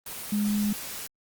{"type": "tone in noise", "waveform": "sine", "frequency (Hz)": 207.7, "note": "G#3", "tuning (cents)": 0, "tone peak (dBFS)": -23, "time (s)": [0.32, 0.73], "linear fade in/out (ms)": 5, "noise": "white", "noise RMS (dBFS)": -37, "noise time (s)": [0.06, 1.07], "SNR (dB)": 11, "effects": ["Opus 24 kbps"]}